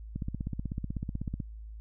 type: click train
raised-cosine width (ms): 5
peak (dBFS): -21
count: 21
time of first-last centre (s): 0.16-1.402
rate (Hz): 16.1
effects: added 54 Hz sine -41 dBFS peak until 1.8 s